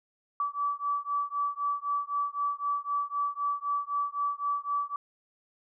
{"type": "beating tone pair", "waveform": "sine", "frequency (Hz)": [1150, 1153.9], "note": ["D6", "D6"], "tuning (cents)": [-37, -31], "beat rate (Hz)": 3.9, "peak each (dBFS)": -31, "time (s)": [0.4, 4.96], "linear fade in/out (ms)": 2, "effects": []}